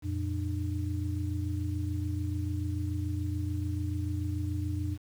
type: tone cluster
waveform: sine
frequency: 87.7 / 114.6 / 300 Hz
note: F2 / A#2 / D4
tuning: +8 / -29 / +37 cents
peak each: -31 / -36 / -37 dBFS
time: 0.02-4.98 s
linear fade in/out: 50 ms
effects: 9-bit